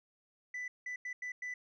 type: tone bursts at uneven times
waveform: sine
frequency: 1989 Hz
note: B6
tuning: 12 cents sharp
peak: -35 dBFS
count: 5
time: 0.54-0.68 / 0.86-0.96 / 1.05-1.13 / 1.22-1.32 / 1.42-1.54 s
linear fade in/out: 5 ms
effects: tanh soft clip ceiling -37 dBFS